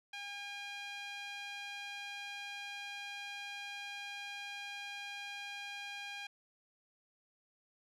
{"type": "tone with band-pass filter", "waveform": "sawtooth", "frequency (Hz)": 809, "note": "G#5", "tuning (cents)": -46, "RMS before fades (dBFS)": -45, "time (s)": [0.13, 6.27], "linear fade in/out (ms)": 5, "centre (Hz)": 2700, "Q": 1.7, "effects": []}